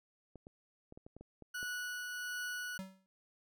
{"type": "clicks", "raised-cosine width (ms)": 2, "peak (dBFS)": -38, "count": 9, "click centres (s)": [0.357, 0.469, 0.924, 0.975, 1.065, 1.166, 1.21, 1.423, 1.629]}
{"type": "tone with tremolo", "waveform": "40% pulse", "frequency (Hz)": 1471, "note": "F#6", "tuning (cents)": -11, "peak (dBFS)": -37, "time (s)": [1.54, 2.78], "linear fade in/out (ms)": 10, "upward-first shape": "triangle", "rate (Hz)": 1.4, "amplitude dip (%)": 30}
{"type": "tone with exponential decay", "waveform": "square", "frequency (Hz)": 190, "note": "F#3", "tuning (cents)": 46, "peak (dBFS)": -39, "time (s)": [2.79, 3.06], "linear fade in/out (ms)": 0, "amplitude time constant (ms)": 58}
{"effects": []}